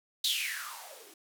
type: noise with band-pass filter sweep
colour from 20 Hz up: violet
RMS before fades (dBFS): -36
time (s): 0.24-1.14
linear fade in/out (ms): 5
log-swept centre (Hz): 4000 to 320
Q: 9.4
effects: none